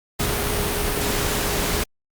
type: tone in noise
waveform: sine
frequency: 412.6 Hz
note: G#4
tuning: 11 cents flat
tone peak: -30 dBFS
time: 0.19-1.84 s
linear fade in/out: 10 ms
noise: pink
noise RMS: -23 dBFS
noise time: 0.19-1.84 s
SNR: -10 dB
effects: Opus 48 kbps